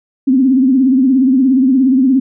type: tone with vibrato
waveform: sine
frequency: 261.6 Hz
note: C4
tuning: in tune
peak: -7 dBFS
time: 0.27-2.2 s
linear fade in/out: 10 ms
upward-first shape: triangle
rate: 17 Hz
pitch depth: 120 cents each way
effects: none